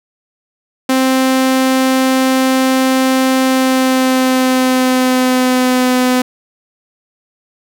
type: tone with pitch glide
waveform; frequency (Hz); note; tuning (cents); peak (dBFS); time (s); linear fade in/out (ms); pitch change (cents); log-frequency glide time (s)
sawtooth; 261.6 to 252.5; C4 to B3; 0 to +39; -6; 0.89-6.22; 5; -61; 3.43-5.94
effects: none